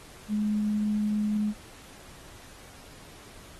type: tone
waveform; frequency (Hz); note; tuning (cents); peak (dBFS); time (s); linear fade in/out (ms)
sine; 210.6; G#3; +24; -24; 0.28-1.54; 50
effects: pink hiss -50 dBFS RMS until 3.59 s + AAC 32 kbps